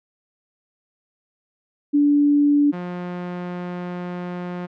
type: tone pair in turn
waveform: sine / sawtooth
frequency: 290 / 177.81 Hz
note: D4 / F3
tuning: -22 / +31 cents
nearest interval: minor sixth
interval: 847 cents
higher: first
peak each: -13 / -23 dBFS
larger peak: first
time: 1.93-2.72 / 2.72-4.67 s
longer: second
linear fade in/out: 20 ms
effects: low-pass 2000 Hz 12 dB/octave